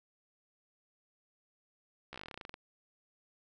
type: slowing click train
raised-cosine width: 0.3 ms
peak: -28 dBFS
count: 16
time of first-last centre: 2.13-2.541 s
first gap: 14 ms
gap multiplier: 1.09
effects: none